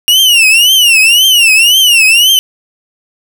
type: tone with vibrato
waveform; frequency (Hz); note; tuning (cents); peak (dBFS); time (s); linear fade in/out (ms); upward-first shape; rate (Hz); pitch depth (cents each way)
40% pulse; 2825; F7; +19; -3; 0.08-2.39; 0; triangle; 1.9; 210
effects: none